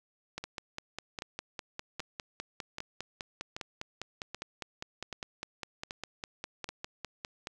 two click trains, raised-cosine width 0.2 ms, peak -20 / -21 dBFS, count 35 / 10, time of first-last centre 0.38-7.249 / 0.44-7.471 s, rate 4.95 / 1.28 Hz, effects none

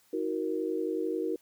sine chord, D# minor, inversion none, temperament equal with one note detuned, 318.8 / 370 / 466.2 Hz, D#4 / F#4 / A#4, +42 / 0 / 0 cents, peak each -33 dBFS, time 0.13-1.36 s, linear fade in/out 5 ms, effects white hiss -65 dBFS RMS until 1.41 s

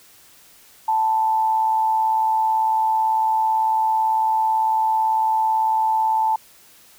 sine tone with amplitude modulation, 880 Hz, A5, in tune, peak -14 dBFS, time 0.88-6.36 s, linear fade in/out 5 ms, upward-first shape sine, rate 118 Hz, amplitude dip 45%, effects white hiss -50 dBFS RMS until 6.98 s

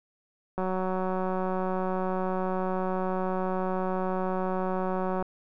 click train, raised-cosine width 1 ms, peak -17 dBFS, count 865, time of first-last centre 0.58-5.225 s, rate 186 Hz, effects none

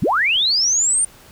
sine linear sweep, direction up, 91 to 9090 Hz, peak -14 dBFS, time 0.02-1.05 s, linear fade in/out 5 ms, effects pink hiss -46 dBFS RMS until 1.31 s

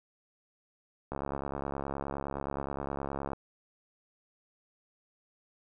click train, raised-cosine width 1 ms, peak -21 dBFS, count 155, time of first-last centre 1.12-3.333 s, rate 69.6 Hz, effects none

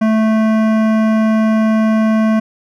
sine tone with hard clipping, 219.4 Hz, A3, 5 cents flat, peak -12 dBFS, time 0.01-2.4 s, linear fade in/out 10 ms, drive 15 dB, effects none

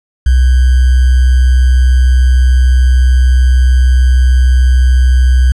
sine tone with sample-and-hold, 63.3 Hz, B1, 43 cents sharp, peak -4 dBFS, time 0.26-5.52 s, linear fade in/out 5 ms, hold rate 1575 Hz, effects resampled to 24000 Hz

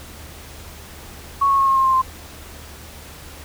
sine tone with pitch steps, 1108.7 / 1097.9 / 1087.1 / 1076.5 / 1066 / 1055.6 / 1045.3 Hz, C#6 / C#6 / C#6 / C6 / C6 / C6 / C6, 0 / -17 / -34 / +49 / +32 / +15 / -2 cents, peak -13 dBFS, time 1.41-2.019 s, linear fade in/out 10 ms, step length 87 ms, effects added 75 Hz sine -41 dBFS peak until 3.44 s + pink hiss -40 dBFS RMS until 3.44 s

